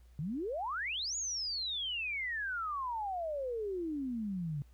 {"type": "exponential two-way sweep", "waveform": "sine", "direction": "up then down", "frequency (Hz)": [138.59, 6940, 138.59], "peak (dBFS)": -34, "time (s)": [0.19, 4.62], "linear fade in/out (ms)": 0, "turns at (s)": 1.16, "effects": ["added 60 Hz sine -56 dBFS peak until 4.73 s", "pink hiss -72 dBFS RMS until 4.73 s"]}